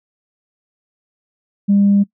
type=tone; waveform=sine; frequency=200.8 Hz; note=G3; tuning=42 cents sharp; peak=-8 dBFS; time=1.68-2.04 s; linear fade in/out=20 ms; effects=noise-tail reverb RT60 0.1 s tail -22 dB re dry + tanh soft clip ceiling -5 dBFS